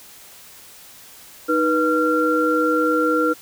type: tone cluster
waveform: sine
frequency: 310.8 / 487.3 / 1377 Hz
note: D#4 / B4 / F6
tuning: -2 / -23 / -25 cents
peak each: -20 dBFS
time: 1.48-3.34 s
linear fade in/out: 20 ms
effects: white hiss -44 dBFS RMS until 3.41 s